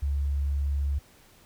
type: tone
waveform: sine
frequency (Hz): 70.5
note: C#2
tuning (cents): +30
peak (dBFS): -24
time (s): 0.02-0.99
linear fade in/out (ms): 10
effects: pink hiss -57 dBFS RMS until 1.45 s